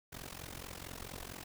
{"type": "noise with amplitude modulation", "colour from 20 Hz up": "pink", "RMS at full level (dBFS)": -43, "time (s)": [0.12, 1.44], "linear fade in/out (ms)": 10, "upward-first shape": "sine", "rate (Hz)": 44.4, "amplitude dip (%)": 90, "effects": []}